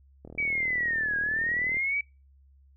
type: click train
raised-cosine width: 2 ms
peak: -30 dBFS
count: 61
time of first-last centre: 0.25-1.769 s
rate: 39.5 Hz
type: linear two-way sweep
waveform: sine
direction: down then up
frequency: 2299 to 1624 to 2299 Hz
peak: -25 dBFS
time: 0.38-2.01 s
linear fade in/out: 5 ms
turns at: 1.18 s
effects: noise-tail reverb RT60 0.3 s tail -26 dB re dry + added 68 Hz sine -55 dBFS peak until 2.76 s